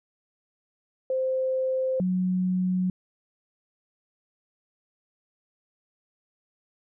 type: tone pair in turn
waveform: sine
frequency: 521 / 183.67 Hz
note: C5 / F#3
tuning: -7 / -12 cents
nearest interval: octave + tritone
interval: 1805 cents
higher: first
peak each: -23 / -22 dBFS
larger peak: second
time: 1.1-2 / 2-2.9 s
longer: neither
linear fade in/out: 2 ms
effects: none